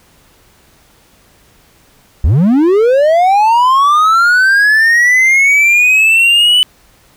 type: linear sweep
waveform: triangle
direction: up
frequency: 57.7 to 3000 Hz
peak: -4 dBFS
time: 2.24-6.63 s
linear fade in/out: 0 ms
effects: pink hiss -48 dBFS RMS until 7.16 s